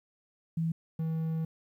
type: tone pair in turn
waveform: sine / triangle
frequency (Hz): 163.8 / 161.08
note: E3 / E3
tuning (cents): -11 / -40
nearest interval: unison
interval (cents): 29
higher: first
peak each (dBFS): -27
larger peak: neither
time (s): 0.57-0.72 / 0.99-1.45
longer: second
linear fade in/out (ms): 5
effects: 11-bit